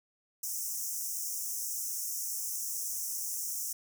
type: high-pass noise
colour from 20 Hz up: pink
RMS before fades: -36 dBFS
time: 0.43-3.73 s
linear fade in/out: 5 ms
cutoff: 5500 Hz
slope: 96 dB/octave
effects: none